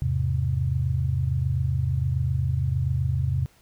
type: chord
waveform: sine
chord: E augmented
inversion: none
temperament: equal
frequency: 82.41 / 103.83 / 130.81 Hz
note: E2 / G#2 / B#2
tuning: 0 / 0 / 0 cents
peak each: -26 / -29 / -24 dBFS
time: 0.02-3.46 s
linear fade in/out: 0 ms
effects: pink hiss -59 dBFS RMS until 3.61 s